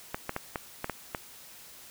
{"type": "clicks", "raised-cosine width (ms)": 0.5, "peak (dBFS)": -16, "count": 7, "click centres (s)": [0.145, 0.294, 0.364, 0.558, 0.844, 0.897, 1.148], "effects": ["white hiss -50 dBFS RMS until 1.9 s"]}